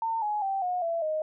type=tone with pitch steps; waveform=sine; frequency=905 / 839.5 / 778.8 / 722.5 / 670.2 / 621.7 Hz; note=A5 / G#5 / G5 / F#5 / E5 / D#5; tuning=+48 / +18 / -12 / -41 / +29 / -2 cents; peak=-26 dBFS; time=0.02-1.22 s; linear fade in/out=2 ms; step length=200 ms; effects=none